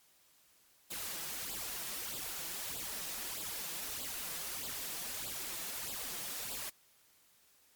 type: noise with flanger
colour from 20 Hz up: white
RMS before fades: -41 dBFS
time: 0.9-6.7 s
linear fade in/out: 10 ms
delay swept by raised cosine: 0.24 to 6.14 ms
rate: 1.6 Hz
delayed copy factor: +0.7
effects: white hiss -67 dBFS RMS until 7.75 s + MP3 96 kbps